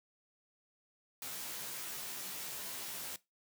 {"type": "noise with comb filter", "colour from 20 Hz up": "white", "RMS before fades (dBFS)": -43, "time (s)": [1.22, 3.16], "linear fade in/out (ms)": 2, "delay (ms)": 15, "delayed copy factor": 1, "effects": ["noise-tail reverb RT60 0.2 s tail -19 dB re dry", "high-pass 100 Hz 12 dB/octave"]}